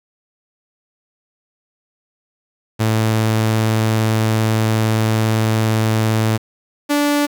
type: tone pair in turn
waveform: sawtooth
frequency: 110.3 / 290.7 Hz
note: A2 / D4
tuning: +5 / -18 cents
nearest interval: octave + perfect fourth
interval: 1677 cents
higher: second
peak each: -10 dBFS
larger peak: neither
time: 2.79-6.38 / 6.89-7.27 s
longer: first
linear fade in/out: 20 ms
effects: 7-bit